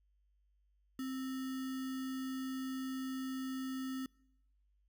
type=tone with sample-and-hold; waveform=sine; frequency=262.4 Hz; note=C4; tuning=5 cents sharp; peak=-37 dBFS; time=0.99-4.06 s; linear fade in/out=2 ms; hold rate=1575 Hz; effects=noise-tail reverb RT60 0.9 s tail -26 dB re dry + added 50 Hz sine -70 dBFS peak until 4.88 s